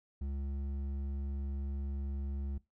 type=tone with hard clipping; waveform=sine; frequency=69.3 Hz; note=C#2; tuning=in tune; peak=-37 dBFS; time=0.21-2.58 s; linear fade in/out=5 ms; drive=8 dB; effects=noise-tail reverb RT60 0.2 s tail -20 dB re dry